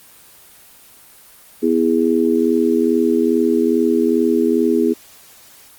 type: chord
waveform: sine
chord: E major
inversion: second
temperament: just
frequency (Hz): 247.2 / 329.6 / 412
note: B3 / E4 / G#4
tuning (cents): +2 / 0 / -14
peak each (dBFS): -17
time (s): 1.62-4.94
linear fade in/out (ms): 20
effects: white hiss -45 dBFS RMS until 5.78 s + Opus 24 kbps